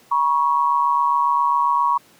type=tone pair together; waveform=sine; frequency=961.3 / 1108.7 Hz; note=B5 / C#6; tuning=-47 / 0 cents; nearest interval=major second; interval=247 cents; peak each=-18 dBFS; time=0.11-1.98 s; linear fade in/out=10 ms; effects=pink hiss -52 dBFS RMS until 2.19 s + high-pass 150 Hz 12 dB/octave